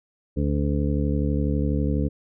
harmonic tone, 72.1 Hz, D2, 31 cents flat, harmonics 1 / 2 / 3 / 4 / 6 / 7, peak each -24 / -26 / -28 / -28 / -33 / -34 dBFS, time 0.36-2.09 s, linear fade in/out 20 ms, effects none

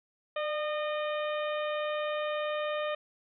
harmonic tone with a mistuned harmonic, 611 Hz, D#5, 32 cents flat, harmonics 1 / 2 / 3 / 4 / 5 / 6, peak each -31 / -37 / -41 / -43 / -45 / -47 dBFS, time 0.36-2.95 s, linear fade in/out 5 ms, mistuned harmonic 1, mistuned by -33 cents, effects none

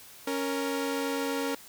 sawtooth tone pair together, 277.2 / 466.2 Hz, C#4 / A#4, 0 / 0 cents, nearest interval major sixth, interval 900 cents, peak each -27 / -28 dBFS, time 0.27-1.55 s, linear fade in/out 5 ms, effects white hiss -50 dBFS RMS until 1.68 s

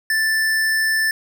square tone, 1763 Hz, A6, 3 cents sharp, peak -17 dBFS, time 0.1-1.11 s, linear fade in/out 2 ms, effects none

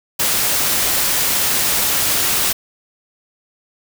white noise, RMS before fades -17 dBFS, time 0.19-2.53 s, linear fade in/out 10 ms, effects none

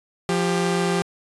sawtooth tone pair together, 174.61 / 395.9 Hz, F3 / G4, 0 / +17 cents, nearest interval octave + major second, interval 1417 cents, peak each -18 / -19 dBFS, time 0.29-1.02 s, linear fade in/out 0 ms, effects resampled to 24000 Hz

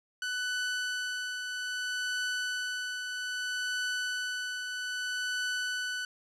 sawtooth tone with tremolo, 1494 Hz, F#6, 16 cents sharp, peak -26 dBFS, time 0.22-6.05 s, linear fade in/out 2 ms, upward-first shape triangle, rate 0.62 Hz, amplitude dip 45%, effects low-pass 8000 Hz 12 dB/octave

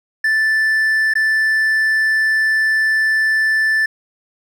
triangle tone with dropouts, 1760 Hz, A6, in tune, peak -11 dBFS, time 0.24-3.86 s, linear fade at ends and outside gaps 5 ms, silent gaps 1.138-1.153 s, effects none

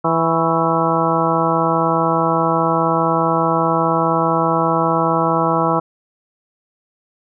harmonic tone with a mistuned harmonic, 164.81 Hz, E3, in tune, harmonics 1 / 2 / 3 / 4 / 5 / 6 / 7 / 8, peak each -22 / -22 / -22 / -22 / -22 / -22 / -22 / -22 dBFS, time 0.04-5.8 s, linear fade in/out 10 ms, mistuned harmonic 7, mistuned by -70 cents, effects none

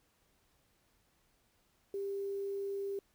sine tone with quantisation, 396.5 Hz, G4, 20 cents sharp, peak -35 dBFS, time 1.94-2.99 s, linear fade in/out 2 ms, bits 10, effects pink hiss -73 dBFS RMS until 3.14 s

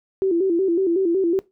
sine tone with vibrato, 360 Hz, F#4, 47 cents flat, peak -16 dBFS, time 0.22-1.39 s, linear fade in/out 0 ms, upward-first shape square, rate 5.4 Hz, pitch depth 110 cents each way, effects noise-tail reverb RT60 0.2 s tail -19 dB re dry

